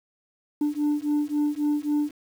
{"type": "beating tone pair", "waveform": "sine", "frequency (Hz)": [293.7, 297.4], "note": ["D4", "D4"], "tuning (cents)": [0, 22], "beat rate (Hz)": 3.7, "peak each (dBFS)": -23, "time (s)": [0.61, 2.11], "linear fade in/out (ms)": 5, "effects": ["tanh soft clip ceiling -19 dBFS", "8-bit"]}